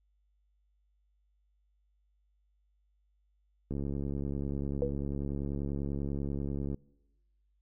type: click train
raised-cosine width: 3 ms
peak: -23 dBFS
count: 214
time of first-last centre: 3.71-6.744 s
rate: 70.2 Hz
type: tone with exponential decay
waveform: sine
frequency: 484.8 Hz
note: B4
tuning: 32 cents flat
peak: -24 dBFS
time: 4.82-4.98 s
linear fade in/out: 1 ms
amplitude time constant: 34 ms
effects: noise-tail reverb RT60 1.0 s tail -24 dB re dry + added 50 Hz sine -69 dBFS peak until 7.61 s